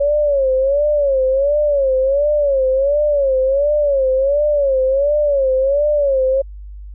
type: tone with vibrato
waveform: sine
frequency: 557 Hz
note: C#5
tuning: 8 cents sharp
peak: -12 dBFS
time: 0-6.42 s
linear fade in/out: 10 ms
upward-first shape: sine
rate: 1.4 Hz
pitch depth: 120 cents each way
effects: added 50 Hz sine -30 dBFS peak until 6.94 s